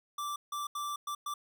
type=tone bursts at uneven times; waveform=square; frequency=1171 Hz; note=D6; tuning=5 cents flat; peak=-35 dBFS; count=5; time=0.18-0.36 / 0.52-0.67 / 0.75-0.96 / 1.07-1.15 / 1.26-1.34 s; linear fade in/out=5 ms; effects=none